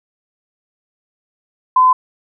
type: tone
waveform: sine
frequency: 1020 Hz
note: C6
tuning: 44 cents flat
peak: -7 dBFS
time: 1.76-1.93 s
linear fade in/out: 5 ms
effects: none